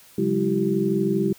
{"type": "tone cluster", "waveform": "sine", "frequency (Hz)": [137.3, 181.7, 202, 334.4, 387.1], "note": ["C#3", "F#3", "G#3", "E4", "G4"], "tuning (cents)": [-16, -31, -48, 25, -22], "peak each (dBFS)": [-30, -28, -24, -25, -24], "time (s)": [0.18, 1.33], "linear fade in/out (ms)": 5, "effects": ["white hiss -51 dBFS RMS until 1.38 s"]}